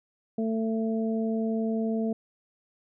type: harmonic tone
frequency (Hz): 222.9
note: A3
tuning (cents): +23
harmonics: 1 / 2 / 3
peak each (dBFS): -26 / -32 / -36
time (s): 0.38-2.13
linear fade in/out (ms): 5
effects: none